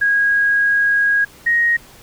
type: tone pair in turn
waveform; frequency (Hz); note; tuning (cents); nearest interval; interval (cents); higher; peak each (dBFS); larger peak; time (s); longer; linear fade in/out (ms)
sine; 1643 / 1875.9; G#6 / A#6; -19 / +10; major second; 229; second; -12 / -12; neither; 0.01-1.25 / 1.46-1.77; first; 10
effects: pink hiss -44 dBFS RMS until 2.02 s